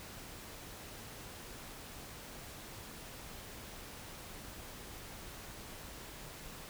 silence, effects pink hiss -49 dBFS RMS until 6.69 s

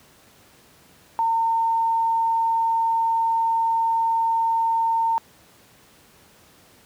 sine tone, 910 Hz, A#5, 42 cents flat, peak -18 dBFS, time 1.19-5.18 s, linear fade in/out 0 ms, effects pink hiss -53 dBFS RMS until 6.85 s + high-pass 80 Hz 12 dB/octave

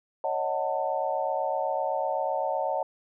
sine chord, D# half-diminished seventh, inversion third, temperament equal with one note detuned, 554.4 / 622.3 / 740 / 892.8 Hz, C#5 / D#5 / F#5 / A5, 0 / 0 / 0 / +25 cents, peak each -31 dBFS, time 0.24-2.83 s, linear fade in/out 2 ms, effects none

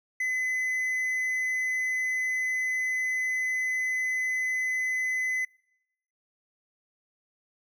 triangle tone, 2023 Hz, B6, 41 cents sharp, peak -24 dBFS, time 0.2-5.45 s, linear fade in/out 5 ms, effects noise-tail reverb RT60 0.8 s tail -25 dB re dry

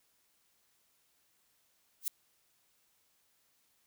violet noise with exponential growth, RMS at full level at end -28 dBFS, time 2.01-2.08 s, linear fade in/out 1 ms, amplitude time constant 15 ms, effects white hiss -73 dBFS RMS until 3.86 s

